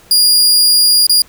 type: tone with dropouts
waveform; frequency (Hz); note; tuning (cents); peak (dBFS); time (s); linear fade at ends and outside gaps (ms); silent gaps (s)
sawtooth; 4843; D#8; -48; -4; 0.11-1.22; 2; 1.068-1.095
effects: pink hiss -44 dBFS RMS until 1.28 s